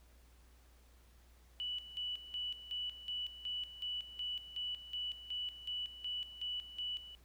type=tone with tremolo; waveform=sine; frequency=2960 Hz; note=F#7; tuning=in tune; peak=-37 dBFS; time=1.6-7.15 s; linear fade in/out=0 ms; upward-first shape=square; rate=2.7 Hz; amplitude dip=75%; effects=added 60 Hz sine -61 dBFS peak until 7.24 s + pink hiss -69 dBFS RMS until 7.24 s